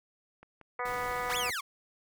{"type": "click train", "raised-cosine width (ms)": 0.5, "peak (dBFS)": -36, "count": 6, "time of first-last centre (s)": [0.43, 1.346], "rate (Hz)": 5.46}
{"type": "harmonic tone", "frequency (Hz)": 246.5, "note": "B3", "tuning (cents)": -3, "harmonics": [2, 3, 4, 5, 6, 7, 8, 9], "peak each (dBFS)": [-38, -39, -38, -37, -44, -44, -41, -45], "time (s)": [0.79, 1.5], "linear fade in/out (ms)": 5}
{"type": "noise", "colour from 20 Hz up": "pink", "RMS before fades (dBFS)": -45, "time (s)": [0.85, 1.51], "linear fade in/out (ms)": 5}
{"type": "linear two-way sweep", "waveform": "sawtooth", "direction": "up then down", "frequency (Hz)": [440, 3527, 1020], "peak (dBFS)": -29, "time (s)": [1.29, 1.61], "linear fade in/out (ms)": 10, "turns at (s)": 1.37}
{"effects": []}